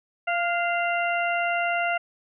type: harmonic tone with a mistuned harmonic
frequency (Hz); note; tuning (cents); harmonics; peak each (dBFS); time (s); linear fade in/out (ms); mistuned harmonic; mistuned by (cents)
691; F5; -19; 1 / 2 / 3 / 4; -25 / -28 / -30 / -31; 0.27-1.98; 10; 2; +35
effects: none